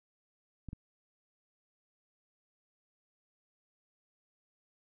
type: clicks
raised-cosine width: 5 ms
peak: -30 dBFS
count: 2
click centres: 0.687 / 0.731 s
effects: none